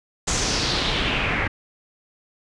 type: noise with low-pass filter sweep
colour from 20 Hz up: pink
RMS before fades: -23 dBFS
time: 0.27-1.48 s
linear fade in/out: 10 ms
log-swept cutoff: 7300 to 1900 Hz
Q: 3.2
effects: resampled to 24000 Hz